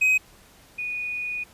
triangle / sine tone pair in turn, 2524 / 2466 Hz, D#7 / D#7, +24 / -16 cents, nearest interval unison, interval 40 cents, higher first, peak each -15 / -27 dBFS, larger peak first, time 0.01-0.18 / 0.78-1.44 s, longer second, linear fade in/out 10 ms, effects pink hiss -53 dBFS RMS until 1.53 s + resampled to 32000 Hz

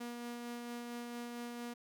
sawtooth tone with tremolo, 239.1 Hz, A#3, 44 cents sharp, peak -37 dBFS, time 0-1.74 s, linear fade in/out 10 ms, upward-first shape sine, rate 4.4 Hz, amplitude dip 25%, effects none

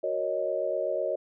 sine chord, D# minor seventh, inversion first, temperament equal, 370 / 466.2 / 554.4 / 622.3 Hz, F#4 / A#4 / C#5 / D#5, 0 / 0 / 0 / 0 cents, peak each -35 / -35 / -30 / -30 dBFS, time 0.03-1.16 s, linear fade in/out 10 ms, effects none

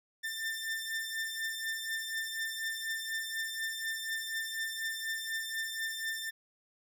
sawtooth beating tone pair, 1789 / 1793.1 Hz, A6 / A6, +28 / +32 cents, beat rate 4.1 Hz, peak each -33 / -36 dBFS, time 0.23-6.31 s, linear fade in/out 20 ms, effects none

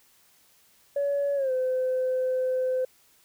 sine tone with pitch glide, 566 to 513.1 Hz, C#5 to C5, +36 to -34 cents, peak -22 dBFS, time 0.96-2.85 s, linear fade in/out 5 ms, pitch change -170 cents, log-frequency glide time 1.35-1.52 s, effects tanh soft clip ceiling -20 dBFS + white hiss -61 dBFS RMS until 3.24 s

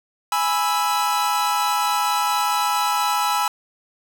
45% pulse chord, E major, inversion first, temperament equal, 830.6 / 987.8 / 1318.5 Hz, G#5 / B5 / E6, 0 / 0 / 0 cents, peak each -23 dBFS, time 0.32-3.48 s, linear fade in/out 2 ms, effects none

